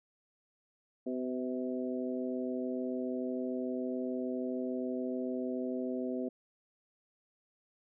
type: harmonic tone with a mistuned harmonic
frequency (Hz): 126.8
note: B2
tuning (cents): +46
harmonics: 2 / 3 / 4 / 5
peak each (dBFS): -35 / -39 / -41 / -43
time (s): 1.06-6.29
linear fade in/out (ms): 10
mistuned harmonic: 5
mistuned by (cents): +29
effects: none